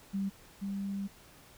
sine tone pair in turn, 196 / 197.71 Hz, G3 / G3, 0 / +15 cents, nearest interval unison, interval 15 cents, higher second, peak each -30 / -33 dBFS, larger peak first, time 0.13-0.3 / 0.61-1.08 s, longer second, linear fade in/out 20 ms, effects pink hiss -57 dBFS RMS until 1.57 s

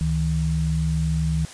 sine tone pair together, 70.5 / 158.27 Hz, C#2 / D#3, +30 / +30 cents, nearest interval octave + major second, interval 1400 cents, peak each -24 / -21 dBFS, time 0.01-1.45 s, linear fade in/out 0 ms, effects white hiss -41 dBFS RMS until 1.53 s + resampled to 22050 Hz

